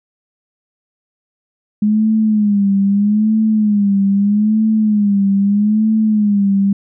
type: tone with vibrato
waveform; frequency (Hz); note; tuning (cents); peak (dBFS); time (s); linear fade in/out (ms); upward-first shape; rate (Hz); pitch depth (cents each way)
sine; 207.7; G#3; 0; -10; 1.82-6.73; 5; sine; 0.79; 93
effects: none